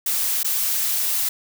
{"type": "noise with dropouts", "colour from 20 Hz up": "blue", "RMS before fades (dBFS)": -22, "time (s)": [0.06, 1.29], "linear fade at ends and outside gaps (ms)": 5, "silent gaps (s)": [0.432, 0.445], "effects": []}